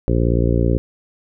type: harmonic tone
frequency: 58.27 Hz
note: A#1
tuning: in tune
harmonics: 1 / 2 / 3 / 4 / 5 / 6 / 7 / 8 / 9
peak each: -18 / -19 / -23 / -26 / -24 / -25 / -25 / -29 / -27 dBFS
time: 0.08-0.78 s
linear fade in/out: 0 ms
effects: none